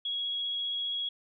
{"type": "tone with vibrato", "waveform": "sine", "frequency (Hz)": 3322, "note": "G#7", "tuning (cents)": 0, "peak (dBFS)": -30, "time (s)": [0.05, 1.09], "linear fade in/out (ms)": 5, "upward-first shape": "sine", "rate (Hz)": 15, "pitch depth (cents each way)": 9, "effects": []}